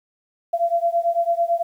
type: beating tone pair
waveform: sine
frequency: 678 / 687 Hz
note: E5 / F5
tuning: +49 / -29 cents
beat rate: 9 Hz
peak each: -20 / -21 dBFS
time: 0.53-1.63 s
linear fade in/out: 10 ms
effects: 9-bit